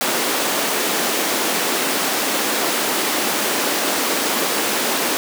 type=high-pass noise; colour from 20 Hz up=pink; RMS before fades=-20 dBFS; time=0.01-5.17 s; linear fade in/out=0 ms; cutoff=250 Hz; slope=24 dB/octave; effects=none